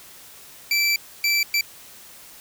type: tone bursts at uneven times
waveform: 25% pulse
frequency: 2331 Hz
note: D7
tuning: 14 cents flat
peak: -14 dBFS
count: 3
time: 0.71-0.96 / 1.24-1.43 / 1.54-1.61 s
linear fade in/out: 2 ms
effects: white hiss -45 dBFS RMS until 2.4 s